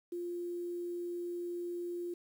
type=tone with quantisation; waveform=sine; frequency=349.2 Hz; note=F4; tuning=in tune; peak=-36 dBFS; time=0.12-2.14 s; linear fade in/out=5 ms; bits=10; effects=none